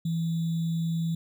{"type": "tone with sample-and-hold", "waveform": "sine", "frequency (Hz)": 165.1, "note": "E3", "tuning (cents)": 3, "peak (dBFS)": -25, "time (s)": [0.05, 1.15], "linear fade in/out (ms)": 5, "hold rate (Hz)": 3675, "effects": []}